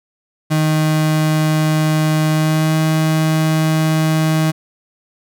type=tone with pitch glide; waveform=35% pulse; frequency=155.56 to 157.82 Hz; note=D#3 to D#3; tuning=0 to +25 cents; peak=-11 dBFS; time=0.5-4.52 s; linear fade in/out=20 ms; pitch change=+25 cents; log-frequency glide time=2.31-2.76 s; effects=none